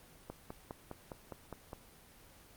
click train, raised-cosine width 1 ms, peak -28 dBFS, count 8, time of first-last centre 0.3-1.731 s, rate 4.89 Hz, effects pink hiss -59 dBFS RMS until 2.56 s + Opus 24 kbps

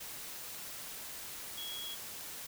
sine tone in noise, 3322 Hz, G#7, in tune, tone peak -41 dBFS, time 1.57-1.95 s, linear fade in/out 10 ms, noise white, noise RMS -45 dBFS, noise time 0-2.47 s, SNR +1 dB, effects none

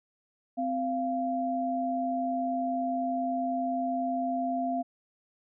sine tone pair together, 258.8 / 691 Hz, C4 / F5, -19 / -19 cents, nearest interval octave + perfect fourth, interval 1700 cents, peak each -31 / -29 dBFS, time 0.57-4.83 s, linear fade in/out 20 ms, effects none

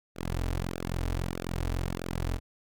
sawtooth tone with flanger, 43.65 Hz, F1, in tune, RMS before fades -32 dBFS, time 0.15-2.4 s, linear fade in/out 50 ms, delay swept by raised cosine 0.96 to 5.66 ms, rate 1.6 Hz, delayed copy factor -1, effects none

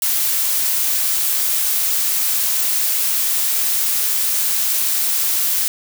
blue noise, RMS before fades -18 dBFS, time 0.02-5.68 s, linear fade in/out 2 ms, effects none

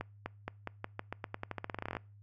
accelerating click train, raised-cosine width 0.5 ms, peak -22 dBFS, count 23, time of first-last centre 0.01-1.968 s, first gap 250 ms, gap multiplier 0.88, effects noise-tail reverb RT60 0.4 s tail -25 dB re dry + added 102 Hz sine -54 dBFS peak until 2.22 s

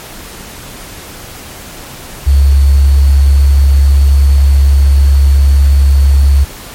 sine tone with sample-and-hold, 69.3 Hz, C#2, in tune, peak -3 dBFS, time 2.26-6.45 s, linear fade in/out 20 ms, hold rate 4410 Hz, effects pink hiss -29 dBFS RMS until 6.74 s + MP3 64 kbps

